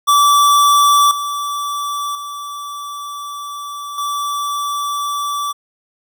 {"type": "tone with level steps", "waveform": "square", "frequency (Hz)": 1158, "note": "D6", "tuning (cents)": -25, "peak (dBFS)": [-9, -20, -26, -19], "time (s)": [0.07, 5.53], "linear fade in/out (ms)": 20, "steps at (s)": [1.11, 2.15, 3.98], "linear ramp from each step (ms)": 2, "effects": []}